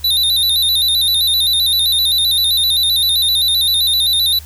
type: tone with vibrato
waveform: square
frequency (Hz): 3808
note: A#7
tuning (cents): +36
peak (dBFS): -12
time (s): 0.04-4.39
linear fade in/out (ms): 5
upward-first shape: square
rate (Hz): 7.7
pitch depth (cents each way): 68
effects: added 75 Hz sine -33 dBFS peak until 4.45 s + white hiss -41 dBFS RMS until 4.45 s